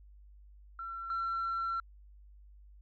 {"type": "tone pair in turn", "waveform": "sine", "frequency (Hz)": [1354, 1354], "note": ["E6", "E6"], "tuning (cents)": [46, 46], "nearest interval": "unison", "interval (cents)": 0, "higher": "neither", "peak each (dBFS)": [-38, -30], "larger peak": "second", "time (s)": [[0.79, 1.1], [1.1, 1.8]], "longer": "second", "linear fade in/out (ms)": 2, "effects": ["tanh soft clip ceiling -29 dBFS", "added 50 Hz sine -53 dBFS peak until 2.81 s"]}